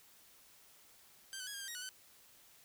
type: tone with pitch steps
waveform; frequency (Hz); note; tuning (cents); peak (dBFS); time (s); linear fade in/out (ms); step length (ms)
10% pulse; 1572 / 1508 / 1663 / 1614 / 1585 / 1885 / 1474 / 1520; G6 / F#6 / G#6 / G#6 / G6 / A#6 / F#6 / F#6; +4 / +32 / +2 / -50 / +19 / +19 / -7 / +46; -34; 1.33-1.89; 0; 70
effects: white hiss -63 dBFS RMS until 2.64 s